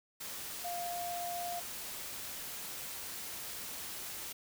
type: tone in noise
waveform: sine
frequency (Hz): 700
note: F5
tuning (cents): +4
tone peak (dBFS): -37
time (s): 0.64-1.6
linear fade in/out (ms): 10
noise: white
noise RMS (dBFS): -43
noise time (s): 0.2-4.33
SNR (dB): +3
effects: none